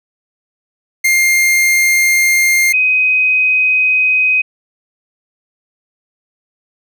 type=tone pair in turn; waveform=45% pulse / sine; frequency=2115 / 2515 Hz; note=C7 / D#7; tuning=+18 / +18 cents; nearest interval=minor third; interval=300 cents; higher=second; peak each=-9 dBFS; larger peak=neither; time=1.04-2.73 / 2.73-4.42 s; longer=neither; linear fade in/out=10 ms; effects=none